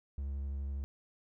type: tone with vibrato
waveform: triangle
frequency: 69.3 Hz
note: C#2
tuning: in tune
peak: -33 dBFS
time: 0.18-0.84 s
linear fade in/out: 0 ms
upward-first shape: square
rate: 12 Hz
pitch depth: 15 cents each way
effects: none